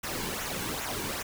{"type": "noise with flanger", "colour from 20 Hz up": "pink", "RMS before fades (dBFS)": -34, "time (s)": [0.03, 1.23], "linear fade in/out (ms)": 10, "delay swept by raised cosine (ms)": [0.21, 1.61], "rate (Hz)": 2.5, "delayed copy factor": -0.6, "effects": []}